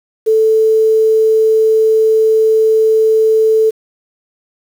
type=tone with quantisation; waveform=sine; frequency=440 Hz; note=A4; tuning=in tune; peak=-7 dBFS; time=0.26-3.71 s; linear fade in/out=20 ms; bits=6; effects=none